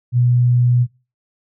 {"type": "tone", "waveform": "sine", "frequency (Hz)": 122.6, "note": "B2", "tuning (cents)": -12, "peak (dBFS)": -11, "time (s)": [0.12, 0.87], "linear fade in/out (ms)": 50, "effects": ["noise-tail reverb RT60 0.3 s tail -20 dB re dry"]}